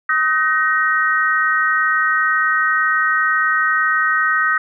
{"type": "tone cluster", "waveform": "sine", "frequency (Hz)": [1265, 1527, 1875], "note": ["D#6", "G6", "A#6"], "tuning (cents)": [28, -46, 10], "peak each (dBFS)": -18, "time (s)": [0.09, 4.58], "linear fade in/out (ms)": 5, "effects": []}